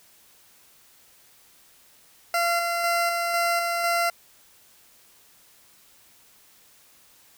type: tone with tremolo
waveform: 20% pulse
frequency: 686 Hz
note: F5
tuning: 31 cents flat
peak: -16 dBFS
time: 2.34-4.1 s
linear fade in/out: 2 ms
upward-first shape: square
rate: 2 Hz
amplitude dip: 30%
effects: white hiss -56 dBFS RMS until 7.37 s